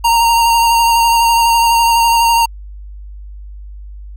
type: tone with vibrato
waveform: square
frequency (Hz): 927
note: A#5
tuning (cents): -10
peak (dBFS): -9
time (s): 0.04-2.46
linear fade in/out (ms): 10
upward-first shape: sine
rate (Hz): 12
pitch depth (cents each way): 17
effects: added 50 Hz sine -28 dBFS peak until 4.16 s